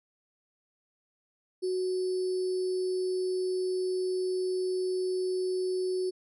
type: tone with sample-and-hold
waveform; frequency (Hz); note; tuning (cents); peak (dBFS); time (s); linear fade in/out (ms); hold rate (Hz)
sine; 370; F#4; 0; -27; 1.62-6.11; 20; 4900
effects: resampled to 24000 Hz